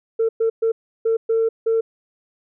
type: tone bursts at uneven times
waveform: sine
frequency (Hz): 451.4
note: A4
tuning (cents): +44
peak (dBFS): -14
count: 6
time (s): 0.19-0.29 / 0.4-0.5 / 0.62-0.72 / 1.05-1.17 / 1.29-1.49 / 1.66-1.81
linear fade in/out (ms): 10
effects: tanh soft clip ceiling -12 dBFS